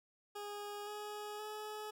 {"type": "tone with pitch steps", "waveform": "20% pulse", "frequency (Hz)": [411.9, 418.6, 425.4], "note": ["G#4", "G#4", "G#4"], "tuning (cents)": [-14, 14, 42], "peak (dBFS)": -38, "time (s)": [0.35, 1.91], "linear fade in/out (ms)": 10, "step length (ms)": 520, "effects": []}